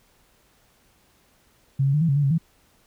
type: tone with pitch steps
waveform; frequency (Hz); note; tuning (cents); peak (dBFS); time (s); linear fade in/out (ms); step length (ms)
sine; 136.4 / 137.9 / 149.8 / 166.3 / 138.4 / 145.2 / 137.2 / 163.8; C#3 / C#3 / D3 / E3 / C#3 / D3 / C#3 / E3; -28 / -9 / +35 / +16 / -2 / -19 / -17 / -11; -17; 1.79-2.382; 10; 74
effects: pink hiss -61 dBFS RMS until 2.86 s